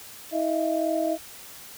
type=tone cluster; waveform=sine; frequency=321.9 / 629 / 672 Hz; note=E4 / D#5 / E5; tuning=-41 / +19 / +33 cents; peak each=-27 dBFS; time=0.31-1.18 s; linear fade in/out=50 ms; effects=white hiss -44 dBFS RMS until 1.77 s